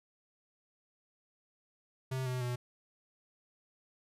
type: tone with pitch steps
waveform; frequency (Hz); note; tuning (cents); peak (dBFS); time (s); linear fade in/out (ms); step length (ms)
square; 130.81 / 126.87 / 123.04; C3 / B2 / B2; 0 / +47 / -6; -34; 2.11-2.56; 10; 150
effects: resampled to 32000 Hz